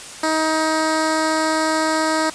10% pulse tone with notch filter, 315.7 Hz, D#4, 25 cents sharp, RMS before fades -19 dBFS, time 0.23-2.3 s, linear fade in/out 5 ms, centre 2600 Hz, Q 2, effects white hiss -35 dBFS RMS until 2.34 s + resampled to 22050 Hz

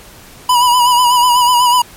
square tone with vibrato, 980 Hz, B5, 14 cents flat, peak -8 dBFS, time 0.49-1.82 s, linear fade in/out 5 ms, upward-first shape sine, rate 8.1 Hz, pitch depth 49 cents each way, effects pink hiss -38 dBFS RMS until 1.96 s + MP3 64 kbps

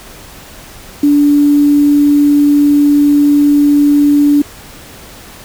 sine tone with quantisation, 290 Hz, D4, 22 cents flat, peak -5 dBFS, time 1.03-4.42 s, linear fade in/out 5 ms, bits 5, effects pink hiss -34 dBFS RMS until 5.44 s

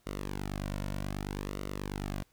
sawtooth tone with flanger, 49.26 Hz, G1, 9 cents sharp, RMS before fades -37 dBFS, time 0.06-2.23 s, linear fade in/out 10 ms, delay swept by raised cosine 1.2 to 2.5 ms, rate 0.64 Hz, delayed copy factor -0.75, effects pink hiss -69 dBFS RMS until 2.32 s

